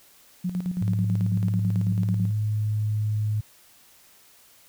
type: tone with tremolo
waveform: sine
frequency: 180.3 Hz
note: F#3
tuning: 45 cents flat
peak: -23 dBFS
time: 0.44-2.31 s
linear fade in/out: 10 ms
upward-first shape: square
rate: 9.1 Hz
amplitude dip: 65%
type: tone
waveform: sine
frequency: 106.5 Hz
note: G#2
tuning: 44 cents sharp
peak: -22 dBFS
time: 0.81-3.41 s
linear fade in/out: 10 ms
effects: white hiss -55 dBFS RMS until 4.68 s